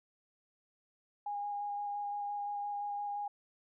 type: tone with vibrato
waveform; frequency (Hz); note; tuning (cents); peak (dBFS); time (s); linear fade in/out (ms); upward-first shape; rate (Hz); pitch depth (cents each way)
sine; 818; G#5; -26; -35; 1.26-3.28; 5; square; 5.8; 9
effects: none